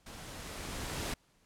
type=noise with level ramp; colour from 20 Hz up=pink; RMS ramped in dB=-48 to -36 dBFS; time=0.06-1.14 s; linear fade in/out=5 ms; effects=pink hiss -69 dBFS RMS until 1.45 s + low-pass 11000 Hz 12 dB/octave